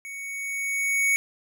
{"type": "tone with level ramp", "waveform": "square", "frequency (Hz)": 2229, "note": "C#7", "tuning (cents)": 9, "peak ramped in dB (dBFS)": [-36, -19], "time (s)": [0.05, 1.16], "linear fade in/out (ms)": 0, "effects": []}